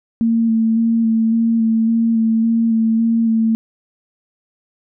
sine tone with vibrato, 226.4 Hz, A3, 50 cents sharp, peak -12 dBFS, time 0.21-3.55 s, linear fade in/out 0 ms, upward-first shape square, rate 1.8 Hz, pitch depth 17 cents each way, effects none

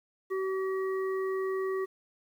harmonic tone, 381 Hz, G4, 49 cents flat, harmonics 1 / 3 / 5, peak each -29 / -39 / -43 dBFS, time 0.3-1.86 s, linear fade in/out 20 ms, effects 10-bit

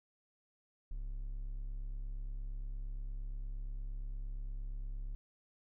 triangle tone, 34.31 Hz, C#1, 17 cents flat, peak -36 dBFS, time 0.91-5.15 s, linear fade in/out 0 ms, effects none

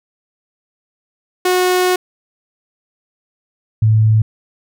sawtooth / sine tone pair in turn, 364.8 / 109.37 Hz, F#4 / A2, -24 / -10 cents, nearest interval octave + major sixth, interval 2086 cents, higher first, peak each -8 dBFS, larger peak neither, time 1.45-1.96 / 3.82-4.22 s, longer first, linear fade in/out 5 ms, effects none

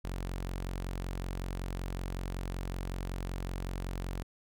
sawtooth tone, 45.33 Hz, F#1, 35 cents flat, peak -31 dBFS, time 0.04-4.23 s, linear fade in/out 10 ms, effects none

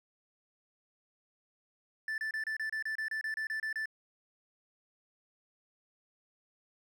triangle tone bursts, 1760 Hz, A6, in tune, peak -31 dBFS, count 14, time 2.08-3.857 s, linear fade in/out 2 ms, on 100 ms, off 29 ms, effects none

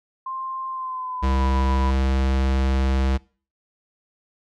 sine tone with pitch glide, 1052 to 987.2 Hz, C6 to B5, +9 to -1 cents, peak -27 dBFS, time 0.26-1.91 s, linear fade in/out 5 ms, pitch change -110 cents, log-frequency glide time 0.69-1.41 s
square tone, 66.3 Hz, C2, 23 cents sharp, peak -19 dBFS, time 1.22-3.18 s, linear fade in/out 20 ms
effects noise-tail reverb RT60 0.4 s tail -23 dB re dry + low-pass 5000 Hz 12 dB/octave

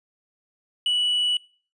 sine tone with hard clipping, 2949 Hz, F#7, 6 cents flat, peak -20 dBFS, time 0.86-1.37 s, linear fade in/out 2 ms, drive 2 dB, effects noise-tail reverb RT60 0.4 s tail -23 dB re dry + resampled to 22050 Hz

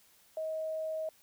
sine tone, 633 Hz, D#5, 30 cents sharp, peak -33 dBFS, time 0.37-1.09 s, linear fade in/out 2 ms, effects white hiss -64 dBFS RMS until 1.22 s

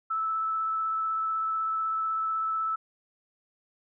sine tone with vibrato, 1312 Hz, E6, 9 cents flat, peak -26 dBFS, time 0.1-2.76 s, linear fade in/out 10 ms, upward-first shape sine, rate 16 Hz, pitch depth 10 cents each way, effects none

